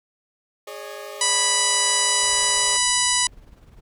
sawtooth chord, Ab suspended fourth, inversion none, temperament equal with one note detuned, 415.3 / 554.4 / 607.3 Hz, Ab4 / Db5 / Eb5, 0 / 0 / -42 cents, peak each -34 dBFS, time 0.67-2.77 s, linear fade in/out 5 ms
harmonic tone, 986 Hz, B5, 3 cents flat, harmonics 1 / 2 / 3 / 4 / 5 / 6 / 7 / 8 / 9 / 10, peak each -27 / -27 / -27 / -27 / -27 / -27 / -27 / -27 / -27 / -27 dBFS, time 1.21-3.27 s, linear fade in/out 2 ms
brown noise with tremolo, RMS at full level -44 dBFS, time 2.22-3.81 s, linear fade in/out 10 ms, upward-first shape sine, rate 20 Hz, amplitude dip 60%
effects none

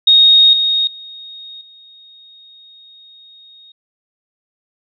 sine tone with level steps, 3729 Hz, A#7, in tune, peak -5 / -12 / -31 / -40 dBFS, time 0.07-3.72 s, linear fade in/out 5 ms, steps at 0.53 / 0.87 / 1.61 s, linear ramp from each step 2 ms, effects none

